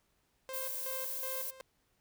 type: tone with tremolo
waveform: sawtooth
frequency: 525 Hz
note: C5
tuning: 6 cents sharp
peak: -37 dBFS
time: 0.49-1.61 s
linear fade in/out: 0 ms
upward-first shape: square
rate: 2.7 Hz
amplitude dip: 75%
type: noise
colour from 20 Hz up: violet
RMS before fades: -39 dBFS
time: 0.53-1.51 s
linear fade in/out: 10 ms
effects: pink hiss -75 dBFS RMS until 2 s